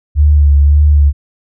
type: tone with vibrato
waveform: sine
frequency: 72.8 Hz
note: D2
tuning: 15 cents flat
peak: -4 dBFS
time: 0.15-1.13 s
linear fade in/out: 50 ms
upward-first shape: sine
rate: 1.8 Hz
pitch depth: 38 cents each way
effects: none